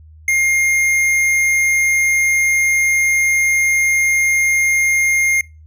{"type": "tone with hard clipping", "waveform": "triangle", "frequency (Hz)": 2125, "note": "C7", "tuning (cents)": 26, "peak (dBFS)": -14, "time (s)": [0.28, 5.41], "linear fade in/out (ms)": 2, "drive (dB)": 15, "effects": ["noise-tail reverb RT60 0.3 s tail -25 dB re dry", "added 78 Hz sine -39 dBFS peak until 5.66 s"]}